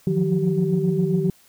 sine tone cluster, 155.4 / 174.9 / 182.3 / 386 Hz, D#3 / F3 / F#3 / G4, -2 / +3 / -25 / -27 cents, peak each -23 dBFS, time 0.07-1.3 s, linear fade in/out 2 ms, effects tanh soft clip ceiling -8 dBFS + white hiss -55 dBFS RMS until 1.48 s

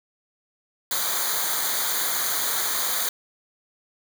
white noise with comb filter, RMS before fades -25 dBFS, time 0.91-3.09 s, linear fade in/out 2 ms, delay 0.37 ms, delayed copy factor -0.85, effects none

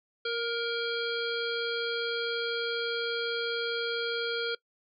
harmonic tone with a mistuned harmonic, 466.2 Hz, A#4, in tune, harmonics 1 / 3 / 5 / 7 / 9 / 10, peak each -32 / -34 / -42 / -37 / -40 / -43 dBFS, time 0.25-4.55 s, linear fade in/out 5 ms, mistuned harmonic 3, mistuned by +16 cents, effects noise-tail reverb RT60 0.1 s tail -22 dB re dry

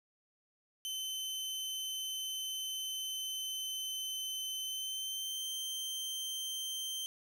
sawtooth tone with pitch glide, 3064 to 3128 Hz, G7 to G7, -40 to -4 cents, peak -34 dBFS, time 0.85-7.06 s, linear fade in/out 0 ms, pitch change +36 cents, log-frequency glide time 4.63-5.53 s, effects none

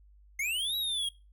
square linear two-way sweep, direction up then down, 2089 to 3905 to 3235 Hz, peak -30 dBFS, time 0.39-1.09 s, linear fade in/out 5 ms, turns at 0.76 s, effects noise-tail reverb RT60 0.3 s tail -23 dB re dry + added 50 Hz sine -55 dBFS peak until 1.32 s

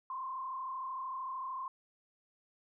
sine tone with frequency modulation, 1049 Hz, C6, 4 cents sharp, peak -37 dBFS, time 0.1-1.68 s, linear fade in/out 2 ms, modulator 33.2 Hz, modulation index 1, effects none

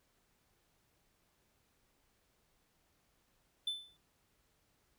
triangle tone with exponential decay, 3520 Hz, A7, in tune, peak -30 dBFS, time 3.67-3.97 s, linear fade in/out 5 ms, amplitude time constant 64 ms, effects pink hiss -75 dBFS RMS until 4.98 s

